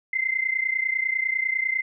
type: tone pair together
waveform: sine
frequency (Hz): 2061 / 2091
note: C7 / C7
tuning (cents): -27 / -2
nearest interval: unison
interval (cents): 25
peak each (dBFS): -25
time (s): 0.13-1.82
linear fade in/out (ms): 5
effects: none